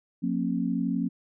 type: tone cluster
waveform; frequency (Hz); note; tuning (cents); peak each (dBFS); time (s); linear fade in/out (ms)
sine; 179.3 / 231.6 / 270.4; F3 / A#3 / C#4; +46 / -11 / -43; -29; 0.22-1.09; 20
effects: none